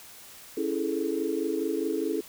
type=chord; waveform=sine; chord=A major seventh; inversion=first; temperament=equal; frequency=277.2 / 329.6 / 415.3 / 440 Hz; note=C#4 / E4 / G#4 / A4; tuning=0 / 0 / 0 / 0 cents; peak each=-33 / -30 / -32 / -32 dBFS; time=0.57-2.21 s; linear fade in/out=5 ms; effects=white hiss -48 dBFS RMS until 2.28 s